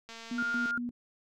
click train, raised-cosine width 0.2 ms, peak -29 dBFS, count 142, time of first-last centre 0.09-0.708 s, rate 228 Hz
sine tone with tremolo, 241.7 Hz, B3, 37 cents flat, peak -32 dBFS, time 0.31-0.91 s, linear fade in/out 5 ms, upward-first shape square, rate 4.3 Hz, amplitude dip 80%
sine tone, 1411 Hz, F6, 17 cents sharp, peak -29 dBFS, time 0.38-0.78 s, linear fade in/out 5 ms
effects none

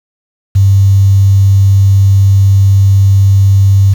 sine tone with quantisation, 98 Hz, G2, in tune, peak -3 dBFS, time 0.55-3.94 s, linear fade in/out 10 ms, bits 5, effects none

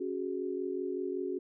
sine chord, C# suspended fourth, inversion none, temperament equal, 277.2 / 370 / 415.3 Hz, C#4 / F#4 / G#4, 0 / 0 / 0 cents, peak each -39 / -34 / -39 dBFS, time 0-1.39 s, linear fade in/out 10 ms, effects none

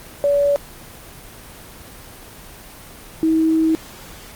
sine tone pair in turn, 571 / 320.5 Hz, D5 / E4, -49 / -49 cents, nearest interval minor seventh, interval 1000 cents, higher first, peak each -13 dBFS, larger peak neither, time 0.24-0.56 / 3.23-3.75 s, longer second, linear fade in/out 0 ms, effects pink hiss -39 dBFS RMS until 4.35 s + Opus 24 kbps

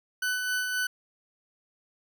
40% pulse tone with tremolo, 1500 Hz, F#6, 23 cents sharp, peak -25 dBFS, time 0.22-0.87 s, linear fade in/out 5 ms, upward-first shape sine, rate 3.8 Hz, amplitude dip 35%, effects none

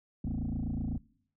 sine tone with frequency modulation, 151.1 Hz, D3, 50 cents sharp, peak -29 dBFS, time 0.24-0.98 s, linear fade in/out 5 ms, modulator 28 Hz, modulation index 4.1, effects noise-tail reverb RT60 0.6 s tail -22 dB re dry + tanh soft clip ceiling -29 dBFS

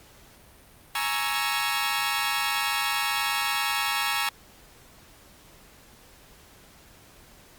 15% pulse chord, A# half-diminished seventh, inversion third, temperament equal with one note detuned, 834 / 932.3 / 1108.7 / 1318.5 Hz, G#5 / A#5 / C#6 / E6, +7 / 0 / 0 / 0 cents, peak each -24 dBFS, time 0.95-4.29 s, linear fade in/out 2 ms, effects pink hiss -53 dBFS RMS until 7.58 s + Opus 48 kbps

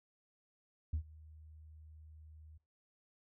sine tone with ADSR envelope, 77.78 Hz, D#2, in tune, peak -29 dBFS, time 0.93-2.58 s, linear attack 7 ms, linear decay 87 ms, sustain -24 dB, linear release 10 ms, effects noise-tail reverb RT60 0.5 s tail -26 dB re dry + tanh soft clip ceiling -30 dBFS

